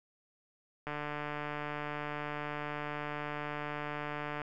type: click train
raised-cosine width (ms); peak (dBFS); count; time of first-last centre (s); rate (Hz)
0.5; -23; 526; 0.87-4.417; 148
effects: none